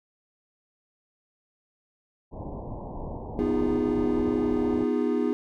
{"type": "low-pass noise", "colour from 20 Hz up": "pink", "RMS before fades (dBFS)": -36, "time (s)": [2.31, 4.86], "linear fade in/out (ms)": 50, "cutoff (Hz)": 1000, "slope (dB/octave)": 96}
{"type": "chord", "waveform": "triangle", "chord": "F half-diminished seventh", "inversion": "second", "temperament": "equal with one note detuned", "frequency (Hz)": [246.9, 311.1, 349.2, 409.1], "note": ["Cb4", "Eb4", "F4", "Ab4"], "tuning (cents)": [0, 0, 0, -26], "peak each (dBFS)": [-25, -26, -29, -26], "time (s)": [3.39, 5.33], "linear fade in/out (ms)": 0}
{"effects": []}